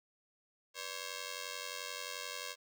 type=ring-modulated tone; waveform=5% pulse; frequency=540 Hz; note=C#5; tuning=45 cents flat; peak=-26 dBFS; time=0.74-2.56 s; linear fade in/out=50 ms; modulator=45.7 Hz; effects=none